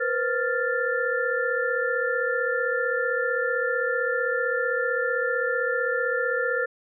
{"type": "tone cluster", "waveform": "sine", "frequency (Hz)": [478.4, 514, 1394, 1762], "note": ["A#4", "C5", "F6", "A6"], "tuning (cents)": [45, -31, -4, 2], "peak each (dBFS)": -28, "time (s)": [0, 6.66], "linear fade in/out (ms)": 10, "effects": []}